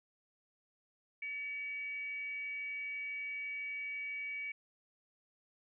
sine tone with frequency modulation, 2273 Hz, C#7, 43 cents sharp, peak -38 dBFS, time 1.22-4.52 s, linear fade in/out 5 ms, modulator 500 Hz, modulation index 0.22, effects none

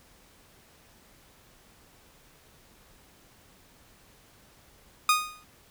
sawtooth tone with exponential decay, 1237 Hz, D#6, 10 cents flat, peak -13 dBFS, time 5.09-5.44 s, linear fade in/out 2 ms, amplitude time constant 74 ms, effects pink hiss -58 dBFS RMS until 5.7 s

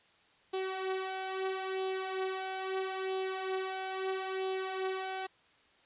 sawtooth tone with flanger, 379.4 Hz, F#4, 43 cents sharp, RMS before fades -36 dBFS, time 0.53-5.27 s, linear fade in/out 10 ms, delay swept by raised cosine 0.26 to 4.06 ms, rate 0.76 Hz, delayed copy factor +0.55, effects white hiss -65 dBFS RMS until 5.85 s + resampled to 8000 Hz

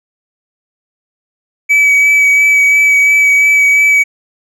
triangle tone with vibrato, 2284 Hz, D7, 49 cents flat, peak -4 dBFS, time 1.69-4.04 s, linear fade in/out 20 ms, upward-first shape sine, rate 2.9 Hz, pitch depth 14 cents each way, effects none

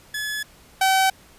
sawtooth tone pair in turn, 1709 / 764.8 Hz, G#6 / G5, +49 / -43 cents, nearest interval octave + major second, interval 1392 cents, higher first, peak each -22 / -12 dBFS, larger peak second, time 0.14-0.43 / 0.81-1.1 s, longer neither, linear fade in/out 5 ms, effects pink hiss -51 dBFS RMS until 1.38 s + resampled to 32000 Hz

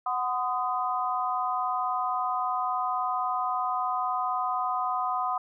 sine chord, C diminished, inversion second, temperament equal with one note detuned, 740 / 1020.8 / 1244.5 Hz, Gb5 / C6 / Eb6, 0 / -43 / 0 cents, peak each -30 dBFS, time 0.06-5.38 s, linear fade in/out 5 ms, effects none

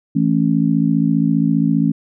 sine chord, A major, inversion second, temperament just, 165 / 220 / 275 Hz, E3 / A3 / C#4, +2 / 0 / -14 cents, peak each -17 dBFS, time 0.15-1.92 s, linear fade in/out 10 ms, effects none

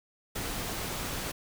pink noise, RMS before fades -35 dBFS, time 0.35-1.32 s, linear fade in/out 10 ms, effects none

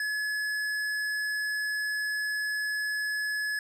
triangle tone with tanh clipping, 1703 Hz, G#6, 43 cents sharp, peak -30 dBFS, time 0-3.59 s, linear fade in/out 2 ms, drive 18 dB, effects none

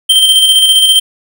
square tone with tremolo, 3136 Hz, G7, in tune, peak -4 dBFS, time 0.09-1 s, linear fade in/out 10 ms, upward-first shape square, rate 15 Hz, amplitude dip 35%, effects none

